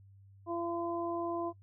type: harmonic tone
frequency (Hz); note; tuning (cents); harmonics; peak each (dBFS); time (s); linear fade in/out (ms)
340.6; F4; -43; 1 / 2 / 3; -35 / -38 / -40; 0.46-1.53; 50
effects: noise-tail reverb RT60 0.1 s tail -21 dB re dry + added 98 Hz sine -55 dBFS peak until 1.62 s